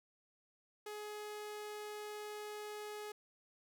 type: tone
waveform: sawtooth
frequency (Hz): 420.4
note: G#4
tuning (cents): +21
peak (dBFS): -40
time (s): 0.86-3.12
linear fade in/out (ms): 5
effects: none